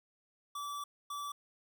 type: tone bursts at uneven times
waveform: square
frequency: 1156 Hz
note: D6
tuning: 28 cents flat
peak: -39 dBFS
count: 2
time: 0.55-0.84 / 1.1-1.32 s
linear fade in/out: 5 ms
effects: none